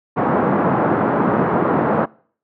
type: band-pass noise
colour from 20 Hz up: pink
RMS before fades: -17 dBFS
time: 0.16-2.06 s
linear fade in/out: 20 ms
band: 150 to 1300 Hz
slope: 24 dB/octave
effects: noise-tail reverb RT60 0.5 s tail -24 dB re dry